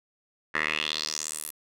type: tone with band-pass filter sweep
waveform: 10% pulse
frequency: 76.9 Hz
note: D#2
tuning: 20 cents flat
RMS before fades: -31 dBFS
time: 0.54-1.51 s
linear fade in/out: 10 ms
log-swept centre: 1700 to 12000 Hz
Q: 3.8
effects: none